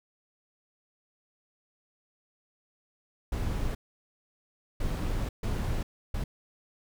brown noise bursts at uneven times, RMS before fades -30 dBFS, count 4, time 3.32-3.75 / 4.8-5.29 / 5.43-5.83 / 6.14-6.24 s, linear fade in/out 5 ms, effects none

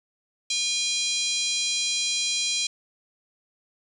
harmonic tone, 810 Hz, G#5, 43 cents flat, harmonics 3 / 4 / 5 / 6 / 7 / 8 / 9 / 10, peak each -32 / -30 / -29 / -34 / -32 / -35 / -34 / -33 dBFS, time 0.5-2.67 s, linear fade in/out 5 ms, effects 9-bit

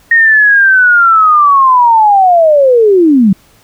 sine linear sweep, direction down, 1864.7 to 180.9 Hz, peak -3 dBFS, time 0.11-3.33 s, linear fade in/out 5 ms, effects pink hiss -46 dBFS RMS until 3.63 s

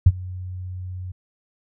sine tone with ADSR envelope, 91.6 Hz, F#2, 17 cents flat, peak -5 dBFS, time 0.06-1.12 s, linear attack 7 ms, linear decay 43 ms, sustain -24 dB, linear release 9 ms, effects none

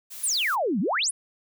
blue noise, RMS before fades -39 dBFS, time 0.1-0.56 s, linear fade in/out 20 ms
sine exponential two-way sweep, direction down then up, 11175 to 170 to 11175 Hz, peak -22 dBFS, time 0.23-1.11 s, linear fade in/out 10 ms, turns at 0.8 s
effects none

